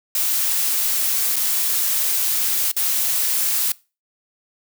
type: noise with dropouts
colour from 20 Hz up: blue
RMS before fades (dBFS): -20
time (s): 0.15-3.72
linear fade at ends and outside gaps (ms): 2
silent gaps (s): 1.359-1.364 / 2.715-2.765
effects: noise-tail reverb RT60 0.3 s tail -22 dB re dry